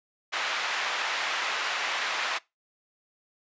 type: band-pass noise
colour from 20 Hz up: white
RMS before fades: -30 dBFS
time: 0.32-2.39 s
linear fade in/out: 20 ms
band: 830 to 2500 Hz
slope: 12 dB/octave
effects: noise-tail reverb RT60 0.2 s tail -21 dB re dry + resampled to 16000 Hz